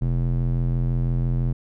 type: tone with band-pass filter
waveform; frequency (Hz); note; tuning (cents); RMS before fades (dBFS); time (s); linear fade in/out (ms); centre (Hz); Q
square; 42.99; F1; -27; -22; 0.01-1.53; 10; 120; 1.5
effects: none